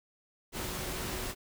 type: tone in noise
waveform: sine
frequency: 369.6 Hz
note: F#4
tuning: 2 cents flat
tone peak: -46 dBFS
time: 0.52-1.35 s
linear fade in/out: 50 ms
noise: pink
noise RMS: -37 dBFS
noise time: 0.52-1.35 s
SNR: -12 dB
effects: none